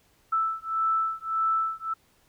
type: beating tone pair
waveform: sine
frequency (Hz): 1318.5 / 1320.2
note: E6 / E6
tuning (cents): 0 / +2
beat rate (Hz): 1.7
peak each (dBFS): -27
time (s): 0.32-1.94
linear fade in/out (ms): 10
effects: pink hiss -64 dBFS RMS until 2.28 s